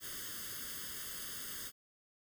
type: noise with comb filter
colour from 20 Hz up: white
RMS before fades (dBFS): -44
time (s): 0-1.72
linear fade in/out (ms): 50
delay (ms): 0.61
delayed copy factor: +0.95
effects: none